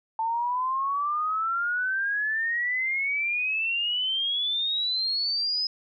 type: exponential sweep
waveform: sine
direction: up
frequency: 887 to 5100 Hz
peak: -24 dBFS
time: 0.19-5.67 s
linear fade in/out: 2 ms
effects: none